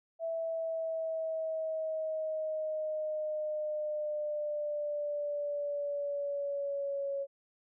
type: linear sweep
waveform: sine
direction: down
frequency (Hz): 659.3 to 554.4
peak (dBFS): -32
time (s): 0.19-7.27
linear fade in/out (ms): 50
effects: none